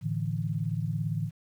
sine chord, A suspended fourth, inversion none, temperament equal, 110 / 146.83 / 164.81 Hz, A2 / D3 / E3, 0 / 0 / 0 cents, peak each -32 dBFS, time 0.01-1.31 s, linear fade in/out 50 ms, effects 10-bit

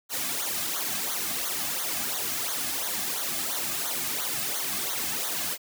white noise with flanger, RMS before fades -30 dBFS, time 0.09-5.58 s, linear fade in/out 50 ms, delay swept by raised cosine 0.38 to 2.18 ms, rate 2.9 Hz, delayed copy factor -0.85, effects none

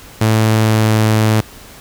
sawtooth tone with pitch glide, 110 to 109.11 Hz, A2 to A2, 0 to -14 cents, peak -6 dBFS, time 0.21-1.41 s, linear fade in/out 5 ms, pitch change -14 cents, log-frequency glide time 0.41-1.14 s, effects pink hiss -38 dBFS RMS until 1.8 s

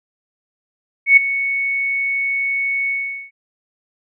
sine tone with ADSR envelope, 2217 Hz, C#7, in tune, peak -3 dBFS, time 1.06-3.31 s, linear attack 110 ms, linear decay 8 ms, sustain -14 dB, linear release 420 ms, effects none

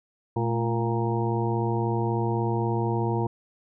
harmonic tone with a mistuned harmonic, 116.54 Hz, A#2, in tune, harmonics 1 / 2 / 3 / 4 / 6 / 7 / 8, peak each -26 / -32 / -29 / -33 / -37 / -36 / -32 dBFS, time 0.36-3.27 s, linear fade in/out 5 ms, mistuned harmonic 2, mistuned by -96 cents, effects none

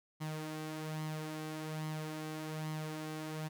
sawtooth tone with flanger, 155.56 Hz, D#3, in tune, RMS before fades -41 dBFS, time 0.2-3.49 s, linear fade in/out 20 ms, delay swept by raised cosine 0.96 to 3.86 ms, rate 1.2 Hz, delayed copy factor +0.5, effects none

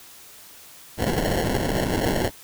white noise with sample-and-hold, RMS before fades -23 dBFS, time 0.97-2.31 s, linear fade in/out 50 ms, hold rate 1225 Hz, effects white hiss -46 dBFS RMS until 2.43 s

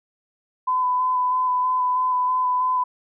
sine tone with vibrato, 1007 Hz, B5, 33 cents sharp, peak -18 dBFS, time 0.67-2.84 s, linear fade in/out 10 ms, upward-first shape square, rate 3.1 Hz, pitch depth 12 cents each way, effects none

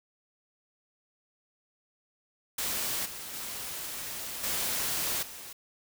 white noise with level steps, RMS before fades -32 / -41 / -38 / -31 / -44 dBFS, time 2.58-5.53 s, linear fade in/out 5 ms, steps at 3.05 / 3.33 / 4.43 / 5.22 s, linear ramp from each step 10 ms, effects none

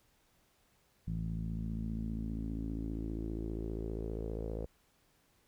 sawtooth tone with low-pass filter sweep, 55 Hz, A1, in tune, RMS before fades -38 dBFS, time 1.07-4.66 s, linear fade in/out 5 ms, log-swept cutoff 170 to 500 Hz, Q 4.3, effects pink hiss -71 dBFS RMS until 5.47 s

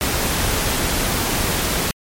pink noise, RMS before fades -20 dBFS, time 0.01-1.91 s, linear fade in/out 0 ms, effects MP3 64 kbps

